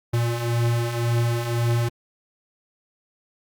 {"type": "beating tone pair", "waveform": "square", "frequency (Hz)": [116.54, 118.44], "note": ["A#2", "A#2"], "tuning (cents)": [0, 28], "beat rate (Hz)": 1.9, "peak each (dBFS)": [-28, -22], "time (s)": [0.13, 1.89], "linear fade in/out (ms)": 10, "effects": ["Opus 48 kbps"]}